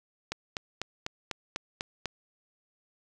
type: click train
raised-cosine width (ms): 0.2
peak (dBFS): -15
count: 8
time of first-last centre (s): 0.32-2.057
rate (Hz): 4.03
effects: none